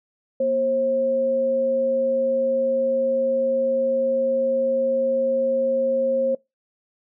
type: tone pair together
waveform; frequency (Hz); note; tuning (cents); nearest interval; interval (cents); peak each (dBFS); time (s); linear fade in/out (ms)
sine; 237.9 / 534; A#3 / C5; +35 / +35; octave + major second; 1400; -30 / -18; 0.4-6.35; 5
effects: noise-tail reverb RT60 0.2 s tail -23 dB re dry